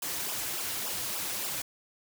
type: noise with flanger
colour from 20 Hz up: white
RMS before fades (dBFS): -34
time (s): 0.02-1.62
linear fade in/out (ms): 5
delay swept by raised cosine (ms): 0.47 to 5.17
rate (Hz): 3.5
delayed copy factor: -1
effects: none